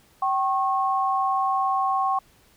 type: tone pair together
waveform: sine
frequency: 771 / 1088.3 Hz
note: G5 / C#6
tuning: -29 / -32 cents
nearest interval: tritone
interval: 597 cents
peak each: -23 dBFS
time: 0.22-2.19 s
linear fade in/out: 5 ms
effects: pink hiss -58 dBFS RMS until 2.56 s